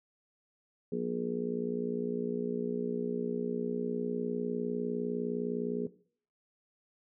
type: harmonic tone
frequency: 59.8 Hz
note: A#1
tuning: 45 cents sharp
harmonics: 3 / 4 / 5 / 6 / 7 / 8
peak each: -37 / -36 / -46 / -44 / -34 / -43 dBFS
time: 0.92-5.87 s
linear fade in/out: 5 ms
effects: noise-tail reverb RT60 0.5 s tail -18 dB re dry